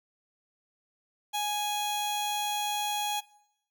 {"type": "tone pair together", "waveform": "sawtooth", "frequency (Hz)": [830.6, 1661.2], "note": ["G#5", "G#6"], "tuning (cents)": [0, 0], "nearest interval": "octave", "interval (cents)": 1200, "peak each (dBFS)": [-25, -29], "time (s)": [1.33, 3.21], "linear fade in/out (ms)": 20, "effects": ["noise-tail reverb RT60 0.8 s tail -21 dB re dry"]}